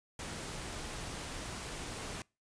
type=noise; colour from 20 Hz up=pink; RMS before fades=-42 dBFS; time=0.19-2.22 s; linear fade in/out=2 ms; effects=noise-tail reverb RT60 0.3 s tail -26 dB re dry + resampled to 22050 Hz